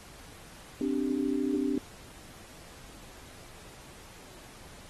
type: chord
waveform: sine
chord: C suspended second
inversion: none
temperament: equal with one note detuned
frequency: 261.6 / 294.7 / 392 Hz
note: C4 / D4 / G4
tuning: 0 / +6 / 0 cents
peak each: -30 / -30 / -34 dBFS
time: 0.81-1.78 s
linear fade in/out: 2 ms
effects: pink hiss -51 dBFS RMS until 4.89 s + AAC 32 kbps